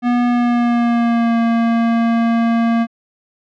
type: tone with pitch glide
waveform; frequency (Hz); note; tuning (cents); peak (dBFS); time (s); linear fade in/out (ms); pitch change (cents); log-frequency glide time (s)
square; 242.8 to 231; B3 to A#3; -29 to -16; -13; 0.02-2.87; 50; -87; 0.27-1.38
effects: low-pass 2000 Hz 12 dB/octave